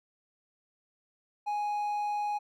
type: tone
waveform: triangle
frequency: 830.6 Hz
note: G#5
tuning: in tune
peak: -27 dBFS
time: 1.46-2.39 s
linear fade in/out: 20 ms
effects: none